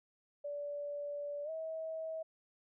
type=tone with pitch glide; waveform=sine; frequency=579 to 642.4 Hz; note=D5 to E5; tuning=-25 to -45 cents; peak=-38 dBFS; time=0.44-2.23 s; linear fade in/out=10 ms; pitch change=+180 cents; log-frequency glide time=1.44-1.5 s; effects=none